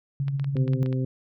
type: tone with tremolo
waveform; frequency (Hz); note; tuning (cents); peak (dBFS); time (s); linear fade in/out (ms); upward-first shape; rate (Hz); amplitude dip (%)
sine; 138.59; C#3; 0; -22; 0.2-0.83; 0; sine; 15; 45
type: clicks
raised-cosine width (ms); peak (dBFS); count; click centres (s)
0.3; -25; 8; 0.282 / 0.397 / 0.444 / 0.568 / 0.679 / 0.734 / 0.861 / 0.928
type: harmonic tone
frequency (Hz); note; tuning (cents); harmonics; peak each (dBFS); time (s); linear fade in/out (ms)
129.8; C3; -13; 1 / 2 / 3 / 4; -24 / -30 / -35 / -39; 0.55-1.05; 5
effects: none

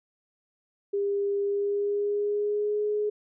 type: tone with pitch glide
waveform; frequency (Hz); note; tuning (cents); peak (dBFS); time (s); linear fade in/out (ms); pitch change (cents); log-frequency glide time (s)
sine; 402 to 419.3; G4 to G#4; +44 to +17; -24; 0.93-3.1; 10; +73; 1.42-2.83
effects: none

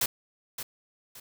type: noise with echo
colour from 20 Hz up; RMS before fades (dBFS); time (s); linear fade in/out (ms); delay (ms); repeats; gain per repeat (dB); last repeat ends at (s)
white; -26; 0.01-0.06; 5; 570; 2; -10; 1.2
effects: none

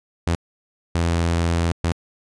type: tone bursts at uneven times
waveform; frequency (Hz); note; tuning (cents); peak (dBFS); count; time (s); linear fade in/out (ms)
sawtooth; 84.4; E2; +41; -14; 3; 0.27-0.35 / 0.95-1.72 / 1.84-1.92; 0
effects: resampled to 22050 Hz

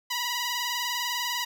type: tone with vibrato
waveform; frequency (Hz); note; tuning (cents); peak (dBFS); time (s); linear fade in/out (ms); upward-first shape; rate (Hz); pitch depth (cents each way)
10% pulse; 970; B5; -31; -19; 0.1-1.45; 10; triangle; 20; 65
effects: none

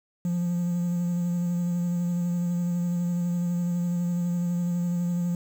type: tone with vibrato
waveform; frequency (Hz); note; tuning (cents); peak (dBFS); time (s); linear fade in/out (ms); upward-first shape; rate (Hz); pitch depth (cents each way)
triangle; 174.61; F3; 0; -21; 0.25-5.35; 2; sine; 12; 18
effects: tanh soft clip ceiling -17 dBFS + 8-bit

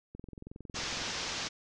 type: click train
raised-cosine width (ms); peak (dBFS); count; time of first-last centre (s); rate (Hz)
3; -32; 20; 0.15-1.018; 21.9
type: low-pass noise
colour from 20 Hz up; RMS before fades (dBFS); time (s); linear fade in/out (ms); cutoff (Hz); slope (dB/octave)
white; -37; 0.74-1.49; 20; 6400; 48
effects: none

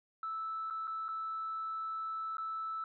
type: tone with dropouts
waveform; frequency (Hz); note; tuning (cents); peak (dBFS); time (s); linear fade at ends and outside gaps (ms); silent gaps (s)
sine; 1314; E6; -6; -35; 0.23-2.84; 2; 0.701-0.707 / 0.872-0.877 / 1.083-1.088 / 2.37-2.381
effects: tanh soft clip ceiling -31 dBFS

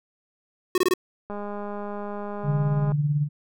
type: tone bursts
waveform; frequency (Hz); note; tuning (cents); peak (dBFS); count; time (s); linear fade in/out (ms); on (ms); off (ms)
square; 366.5; F#4; -16; -18; 4; 0.75-0.938; 2; 29; 24
type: click train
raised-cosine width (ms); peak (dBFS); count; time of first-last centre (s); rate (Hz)
1; -21; 333; 1.3-2.92; 205
type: tone with tremolo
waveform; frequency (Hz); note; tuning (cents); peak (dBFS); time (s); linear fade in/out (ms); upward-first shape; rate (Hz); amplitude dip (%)
sine; 146.83; D3; 0; -18; 2.43-3.29; 50; sine; 18; 50
effects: none

